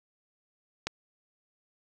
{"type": "click", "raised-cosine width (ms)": 0.2, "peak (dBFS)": -13, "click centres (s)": 0.87, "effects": []}